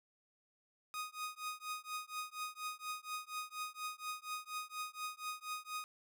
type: tone with tremolo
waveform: sawtooth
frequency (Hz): 1244.5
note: D#6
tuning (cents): 0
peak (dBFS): -34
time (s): 0.94-5.84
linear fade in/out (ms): 0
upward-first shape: triangle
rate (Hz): 4.2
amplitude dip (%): 100
effects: none